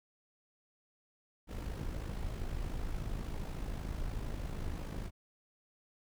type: noise with amplitude modulation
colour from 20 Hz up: brown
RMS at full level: -36 dBFS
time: 1.47-5.11 s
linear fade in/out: 50 ms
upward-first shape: sine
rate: 53 Hz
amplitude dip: 55%
effects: none